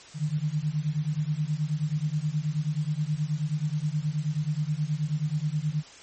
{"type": "beating tone pair", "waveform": "sine", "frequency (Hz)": [146.83, 156.23], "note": ["D3", "D#3"], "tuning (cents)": [0, 7], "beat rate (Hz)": 9.4, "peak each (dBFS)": -28, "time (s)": [0.14, 5.84], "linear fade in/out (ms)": 50, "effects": ["white hiss -48 dBFS RMS until 6.02 s", "MP3 32 kbps"]}